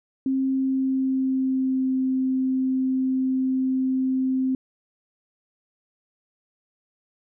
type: tone with pitch glide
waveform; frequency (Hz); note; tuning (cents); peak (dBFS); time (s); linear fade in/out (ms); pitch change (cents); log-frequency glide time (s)
sine; 265.9 to 261; C4 to C4; +28 to -4; -20; 0.26-4.55; 2; -32; 0.48-1.95
effects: none